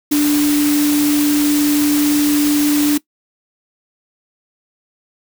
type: tone in noise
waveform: sine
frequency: 293.7 Hz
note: D4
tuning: in tune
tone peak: -11 dBFS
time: 0.11-2.98 s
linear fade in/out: 10 ms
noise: white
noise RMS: -22 dBFS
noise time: 0.11-2.98 s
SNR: +8 dB
effects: noise-tail reverb RT60 0.1 s tail -20 dB re dry